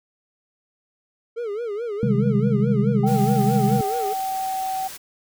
triangle tone with vibrato, 440 Hz, A4, in tune, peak -23 dBFS, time 1.36-4.14 s, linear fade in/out 20 ms, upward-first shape sine, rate 4.7 Hz, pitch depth 160 cents each way
sine chord, Ab major seventh, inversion first, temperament equal, 130.81 / 155.56 / 196 / 207.7 Hz, C3 / Eb3 / G3 / Ab3, 0 / 0 / 0 / 0 cents, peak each -21 / -26 / -24 / -21 dBFS, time 2.03-3.81 s, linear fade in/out 2 ms
sine tone with pitch glide, 777 to 761.4 Hz, G5 to F#5, -16 to +49 cents, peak -23 dBFS, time 3.03-4.88 s, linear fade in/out 10 ms, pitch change -35 cents, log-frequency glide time 3.14-4.66 s
white noise, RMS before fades -37 dBFS, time 3.06-4.98 s, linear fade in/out 20 ms
effects none

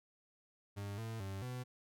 40% pulse tone with pitch steps, 100.9 / 112.7 / 97.1 / 125.4 Hz, G#2 / A2 / G2 / B2, -49 / +42 / -16 / +27 cents, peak -40 dBFS, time 0.76-1.64 s, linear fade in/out 20 ms, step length 220 ms, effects none

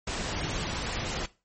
pink noise, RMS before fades -32 dBFS, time 0.07-1.26 s, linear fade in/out 5 ms, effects noise-tail reverb RT60 0.3 s tail -19 dB re dry + MP3 32 kbps

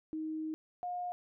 sine tone pair in turn, 313.9 / 714.3 Hz, D#4 / F5, +15 / +39 cents, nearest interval octave + major second, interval 1424 cents, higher second, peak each -35 / -35 dBFS, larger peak neither, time 0.13-0.54 / 0.83-1.12 s, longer first, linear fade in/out 0 ms, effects none

